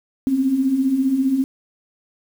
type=beating tone pair; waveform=sine; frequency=252.9 / 267.9 Hz; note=B3 / C4; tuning=+41 / +41 cents; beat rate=15 Hz; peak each=-24 / -16 dBFS; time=0.27-1.44 s; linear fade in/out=0 ms; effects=7-bit